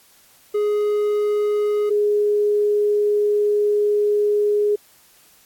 triangle / sine tone pair in turn, 417.2 / 415.5 Hz, G#4 / G#4, +8 / +1 cents, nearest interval unison, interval 7 cents, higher first, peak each -15 dBFS, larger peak neither, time 0.54-1.9 / 1.9-4.76 s, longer second, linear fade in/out 10 ms, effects white hiss -53 dBFS RMS until 5.45 s + AAC 64 kbps

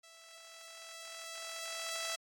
5% pulse tone with level ramp, 659.3 Hz, E5, in tune, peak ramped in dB -45 to -24 dBFS, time 0.03-2.16 s, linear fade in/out 10 ms, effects AAC 64 kbps

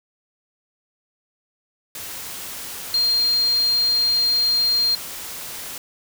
sine tone in noise, 4200 Hz, C8, 6 cents sharp, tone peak -16 dBFS, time 2.94-4.95 s, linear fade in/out 2 ms, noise white, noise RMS -33 dBFS, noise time 1.95-5.78 s, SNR +14 dB, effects none

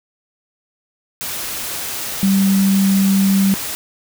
sine tone in noise, 194.8 Hz, G3, 11 cents flat, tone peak -11 dBFS, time 2.23-3.54 s, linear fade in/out 0 ms, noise white, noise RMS -25 dBFS, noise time 1.21-3.75 s, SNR +11 dB, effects none

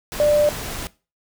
sine tone in noise, 593 Hz, D5, 17 cents sharp, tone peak -13 dBFS, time 0.2-0.49 s, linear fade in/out 0 ms, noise pink, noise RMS -30 dBFS, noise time 0.12-0.87 s, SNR +14 dB, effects noise-tail reverb RT60 0.3 s tail -19 dB re dry

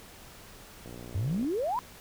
click train, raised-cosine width 2 ms, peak -31 dBFS, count 36, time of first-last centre 0.86-1.445 s, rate 59.8 Hz
sine exponential sweep, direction up, 86.2 to 1032 Hz, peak -27 dBFS, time 1.15-1.79 s, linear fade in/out 0 ms
effects pink hiss -50 dBFS RMS until 2 s

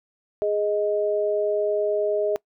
sine tone pair together, 415.3 / 624.6 Hz, G#4 / D#5, 0 / +7 cents, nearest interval perfect fifth, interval 707 cents, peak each -23 / -23 dBFS, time 0.42-2.36 s, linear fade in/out 0 ms, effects noise-tail reverb RT60 0.1 s tail -23 dB re dry

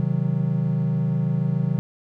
triangle chord, C diminished, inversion none, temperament equal with one note detuned, 130.81 / 157.64 / 185 Hz, C3 / Eb3 / Gb3, 0 / +23 / 0 cents, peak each -22 / -21 / -24 dBFS, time 0-1.79 s, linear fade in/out 0 ms, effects none

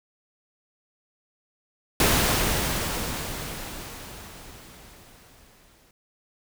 pink noise with exponential decay, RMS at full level -19 dBFS, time 2-5.91 s, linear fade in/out 2 ms, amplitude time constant 850 ms, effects none

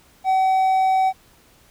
triangle tone, 759 Hz, F#5, 44 cents sharp, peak -13 dBFS, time 0.24-1.13 s, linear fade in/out 50 ms, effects pink hiss -54 dBFS RMS until 1.7 s

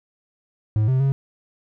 triangle tone with pitch steps, 107.6 / 130.6 / 136.6 Hz, A2 / C3 / C#3, -38 / -3 / -25 cents, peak -14 dBFS, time 0.76-1.12 s, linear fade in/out 0 ms, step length 120 ms, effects none

